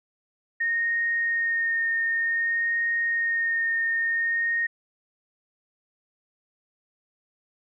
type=tone with vibrato; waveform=sine; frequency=1846 Hz; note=A#6; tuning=17 cents flat; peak=-22 dBFS; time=0.6-4.67 s; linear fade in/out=10 ms; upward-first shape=sine; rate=0.54 Hz; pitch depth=12 cents each way; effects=none